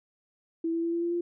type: tone with pitch steps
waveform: sine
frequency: 329.6 / 332.9 / 336.1 / 339.5 / 342.8 / 346.2 Hz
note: E4 / E4 / E4 / F4 / F4 / F4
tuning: 0 / +17 / +34 / -49 / -32 / -15 cents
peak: -26 dBFS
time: 0.64-1.21 s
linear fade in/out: 5 ms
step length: 95 ms
effects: none